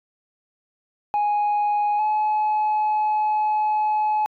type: tone pair in turn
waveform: sine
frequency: 830.6 / 852.5 Hz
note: G#5 / G#5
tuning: 0 / +45 cents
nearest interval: unison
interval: 45 cents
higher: second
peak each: -16 / -16 dBFS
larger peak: neither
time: 1.14-1.99 / 1.99-4.26 s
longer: second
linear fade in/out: 0 ms
effects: tanh soft clip ceiling -17 dBFS